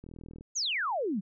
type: click train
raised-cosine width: 3 ms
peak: -33 dBFS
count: 16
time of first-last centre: 0.04-0.409 s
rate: 40.6 Hz
type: exponential sweep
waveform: sine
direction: down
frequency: 7040 to 174.61 Hz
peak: -28 dBFS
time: 0.55-1.21 s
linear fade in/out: 20 ms
effects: none